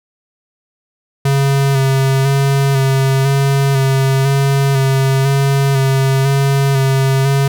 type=tone with vibrato; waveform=square; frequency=136.3 Hz; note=C#3; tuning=29 cents flat; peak=-11 dBFS; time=1.25-7.48 s; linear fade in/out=5 ms; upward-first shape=square; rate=1 Hz; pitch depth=23 cents each way; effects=none